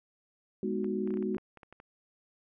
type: chord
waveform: sine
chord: G# minor seventh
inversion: none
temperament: equal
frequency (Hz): 207.7 / 246.9 / 311.1 / 370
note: G#3 / B3 / D#4 / F#4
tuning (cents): 0 / 0 / 0 / 0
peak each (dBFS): -33 / -37 / -39 / -33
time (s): 0.63-1.37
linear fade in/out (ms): 2
type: clicks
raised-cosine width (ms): 0.5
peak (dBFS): -35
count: 12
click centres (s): 0.844 / 1.075 / 1.106 / 1.14 / 1.172 / 1.226 / 1.347 / 1.382 / 1.573 / 1.632 / 1.726 / 1.801
effects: none